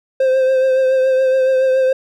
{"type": "tone with vibrato", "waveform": "triangle", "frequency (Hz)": 523.3, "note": "C5", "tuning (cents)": 0, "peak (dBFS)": -9, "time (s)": [0.2, 1.93], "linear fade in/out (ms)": 5, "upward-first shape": "triangle", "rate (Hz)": 7.1, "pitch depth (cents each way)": 30, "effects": []}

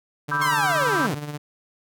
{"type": "tone with tremolo", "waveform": "sawtooth", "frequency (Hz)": 147.6, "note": "D3", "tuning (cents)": 9, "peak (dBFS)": -24, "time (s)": [0.28, 1.38], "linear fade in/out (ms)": 10, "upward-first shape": "sine", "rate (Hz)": 17, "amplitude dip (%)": 55}
{"type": "chord", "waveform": "sine", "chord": "E minor seventh", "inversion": "second", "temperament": "equal", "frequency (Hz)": [987.8, 1174.7, 1318.5, 1568], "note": ["B5", "D6", "E6", "G6"], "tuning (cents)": [0, 0, 0, 0], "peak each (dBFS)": [-26, -29, -28, -24], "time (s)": [0.31, 1.07], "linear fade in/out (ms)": 10}
{"type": "linear sweep", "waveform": "sawtooth", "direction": "down", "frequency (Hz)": [1100, 108.9], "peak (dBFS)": -19, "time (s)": [0.41, 1.15], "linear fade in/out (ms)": 10}
{"effects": []}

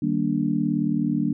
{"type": "chord", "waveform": "sine", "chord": "Eb major seventh", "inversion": "none", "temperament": "just", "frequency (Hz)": [155.56, 194.45, 233.3, 291.7], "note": ["Eb3", "G3", "Bb3", "D4"], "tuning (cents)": [0, -14, 2, -12], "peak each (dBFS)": [-28, -26, -25, -25], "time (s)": [0.02, 1.33], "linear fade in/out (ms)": 5, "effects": []}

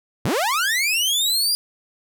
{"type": "linear sweep", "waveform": "sawtooth", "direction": "up", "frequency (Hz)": [78.9, 4891], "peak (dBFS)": -15, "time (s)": [0.25, 1.55], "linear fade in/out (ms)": 0, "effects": []}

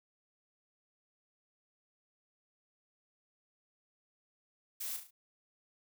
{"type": "noise with echo", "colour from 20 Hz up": "blue", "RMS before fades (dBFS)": -40, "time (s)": [4.8, 4.97], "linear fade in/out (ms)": 10, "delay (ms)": 35, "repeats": 4, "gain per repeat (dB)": -6, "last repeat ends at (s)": 5.11, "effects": []}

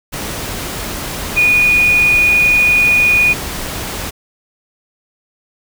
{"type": "tone in noise", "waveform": "sine", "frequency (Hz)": 2459, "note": "D#7", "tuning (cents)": -21, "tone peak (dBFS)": -8, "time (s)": [1.36, 3.34], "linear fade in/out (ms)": 20, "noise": "pink", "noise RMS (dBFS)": -23, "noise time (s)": [0.12, 4.11], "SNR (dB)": 12, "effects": []}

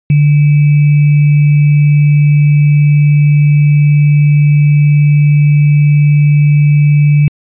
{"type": "tone with sample-and-hold", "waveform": "sine", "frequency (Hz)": 146.83, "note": "D3", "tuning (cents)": 0, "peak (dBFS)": -4, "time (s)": [0.1, 7.28], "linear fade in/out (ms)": 2, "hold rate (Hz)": 2450, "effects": ["resampled to 8000 Hz"]}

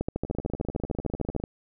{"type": "two click trains", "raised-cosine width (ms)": 2, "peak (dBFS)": [-14, -21], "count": [20, 24], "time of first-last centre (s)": [[0.01, 1.439], [0.25, 1.4]], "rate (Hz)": [13.3, 20], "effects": []}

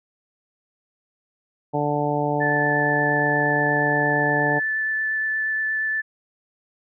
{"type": "harmonic tone", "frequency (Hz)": 146.83, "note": "D3", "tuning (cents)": 0, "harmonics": [1, 2, 3, 4, 5, 6], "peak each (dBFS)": [-27, -27, -27, -27, -27, -27], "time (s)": [1.73, 4.6], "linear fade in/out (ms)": 20}
{"type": "tone with vibrato", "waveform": "sine", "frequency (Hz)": 1751, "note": "A6", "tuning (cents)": -9, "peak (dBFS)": -21, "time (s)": [2.4, 6.02], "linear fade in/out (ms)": 20, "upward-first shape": "triangle", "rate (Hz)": 8.5, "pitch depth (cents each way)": 10}
{"effects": []}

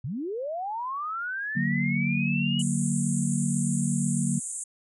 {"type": "linear sweep", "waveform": "sine", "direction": "up", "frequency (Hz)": [106.4, 2952], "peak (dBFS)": -29, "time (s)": [0.04, 2.62], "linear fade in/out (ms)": 5}
{"type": "chord", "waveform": "sine", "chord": "D augmented", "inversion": "none", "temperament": "equal", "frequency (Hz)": [146.83, 185, 233.1], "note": ["D3", "F#3", "A#3"], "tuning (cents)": [0, 0, 0], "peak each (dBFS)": -28, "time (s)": [1.55, 4.4], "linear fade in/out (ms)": 20}
{"type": "band-pass noise", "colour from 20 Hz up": "white", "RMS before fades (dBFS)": -35, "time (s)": [2.59, 4.64], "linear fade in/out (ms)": 5, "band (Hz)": [6900, 9700], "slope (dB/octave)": 96}
{"effects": []}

